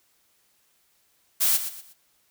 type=noise with echo; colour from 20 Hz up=blue; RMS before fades=-21 dBFS; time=1.4-1.58 s; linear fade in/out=20 ms; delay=120 ms; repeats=3; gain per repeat=-10 dB; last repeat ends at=1.94 s; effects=white hiss -66 dBFS RMS until 2.3 s